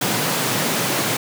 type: high-pass noise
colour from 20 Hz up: pink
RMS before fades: -21 dBFS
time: 0.01-1.17 s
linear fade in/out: 5 ms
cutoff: 120 Hz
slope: 48 dB/octave
effects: none